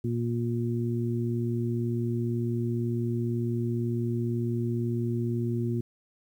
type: harmonic tone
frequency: 118 Hz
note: A#2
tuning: 22 cents sharp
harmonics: 1 / 2 / 3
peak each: -28 / -31 / -33 dBFS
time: 0.04-5.81 s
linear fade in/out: 5 ms
effects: 10-bit